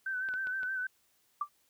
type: tone with vibrato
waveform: sine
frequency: 1527 Hz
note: G6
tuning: 46 cents flat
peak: -32 dBFS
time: 0.06-0.87 s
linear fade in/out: 5 ms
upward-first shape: sine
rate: 6.4 Hz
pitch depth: 43 cents each way
type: clicks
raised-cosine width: 0.3 ms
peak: -31 dBFS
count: 4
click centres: 0.288 / 0.339 / 0.471 / 0.632 s
type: tone with exponential decay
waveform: sine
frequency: 1174.7 Hz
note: D6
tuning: in tune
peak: -26 dBFS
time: 1.41-1.49 s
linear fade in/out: 5 ms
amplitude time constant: 16 ms
effects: white hiss -71 dBFS RMS until 1.69 s